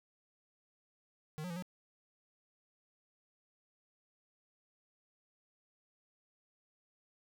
square tone with pitch steps, 154.1 / 180.7 / 169.4 / 181.9 Hz, D#3 / F#3 / E3 / F#3, -16 / -41 / +48 / -29 cents, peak -40 dBFS, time 1.38-1.624 s, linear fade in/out 0 ms, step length 61 ms, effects none

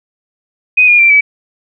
sine tone with pitch steps, 2500 / 2427 / 2357 / 2289 Hz, D#7 / D#7 / D7 / D7, +8 / -44 / +6 / -45 cents, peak -4 dBFS, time 0.77-1.21 s, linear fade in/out 10 ms, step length 110 ms, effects none

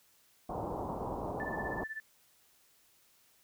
white low-pass noise, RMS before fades -38 dBFS, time 0.49-1.84 s, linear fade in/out 5 ms, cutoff 1000 Hz, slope 48 dB/octave
sine tone with tremolo, 1760 Hz, A6, in tune, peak -36 dBFS, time 1.4-2 s, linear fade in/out 0 ms, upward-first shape sine, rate 16 Hz, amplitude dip 85%
effects white hiss -67 dBFS RMS until 3.43 s

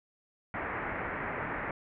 white low-pass noise, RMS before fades -36 dBFS, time 0.54-1.71 s, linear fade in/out 2 ms, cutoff 2100 Hz, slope 48 dB/octave, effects none

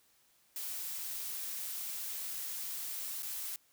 blue noise with dropouts, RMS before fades -40 dBFS, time 0.56-3.56 s, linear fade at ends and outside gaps 1 ms, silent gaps 3.224-3.23 s, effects white hiss -69 dBFS RMS until 3.72 s

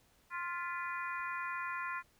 harmonic tone with a mistuned harmonic, 349.2 Hz, F4, in tune, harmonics 3 / 4 / 5 / 6 / 7, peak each -40 / -42 / -44 / -46 / -47 dBFS, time 0.3-2.03 s, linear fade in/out 50 ms, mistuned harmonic 6, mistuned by -76 cents, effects pink hiss -69 dBFS RMS until 2.19 s

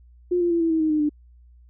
sine tone with pitch steps, 355.8 / 346.9 / 338.2 / 329.7 / 321.4 / 313.3 / 305.5 / 297.8 Hz, F4 / F4 / E4 / E4 / E4 / D#4 / D#4 / D4, +32 / -12 / +44 / 0 / -44 / +12 / -32 / +24 cents, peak -18 dBFS, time 0.31-1.094 s, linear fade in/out 10 ms, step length 98 ms, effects added 60 Hz sine -48 dBFS peak until 1.69 s

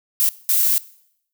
violet noise bursts at uneven times, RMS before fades -17 dBFS, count 2, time 0.2-0.29 / 0.49-0.78 s, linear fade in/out 0 ms, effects noise-tail reverb RT60 0.7 s tail -20 dB re dry

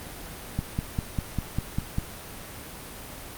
click train, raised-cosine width 5 ms, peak -13 dBFS, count 8, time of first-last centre 0.59-1.984 s, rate 5.02 Hz, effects pink hiss -40 dBFS RMS until 3.37 s + Opus 32 kbps

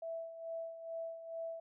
sine tone with tremolo, 659.3 Hz, E5, in tune, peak -38 dBFS, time 0.02-1.6 s, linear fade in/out 5 ms, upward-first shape sine, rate 2.3 Hz, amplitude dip 65%, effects none

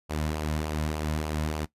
sawtooth tone with flanger, 76.9 Hz, D#2, 20 cents flat, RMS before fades -30 dBFS, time 0.09-1.66 s, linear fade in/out 20 ms, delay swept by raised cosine 0.51 to 2.61 ms, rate 3.4 Hz, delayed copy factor -0.5, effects noise-tail reverb RT60 0.1 s tail -18 dB re dry + resampled to 32000 Hz

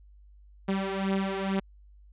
sawtooth beating tone pair, 193 / 195.2 Hz, G3 / G3, -27 / -7 cents, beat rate 2.2 Hz, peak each -25 / -27 dBFS, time 0.68-1.6 s, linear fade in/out 10 ms, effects added 50 Hz sine -51 dBFS peak until 2.12 s + resampled to 8000 Hz

